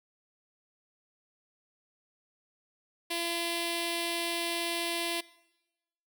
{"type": "tone with notch filter", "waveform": "5% pulse", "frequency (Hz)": 339.7, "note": "F4", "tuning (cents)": -48, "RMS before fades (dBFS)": -33, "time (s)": [3.1, 5.21], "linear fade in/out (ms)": 10, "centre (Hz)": 1400, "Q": 1.2, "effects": ["noise-tail reverb RT60 1.0 s tail -21 dB re dry"]}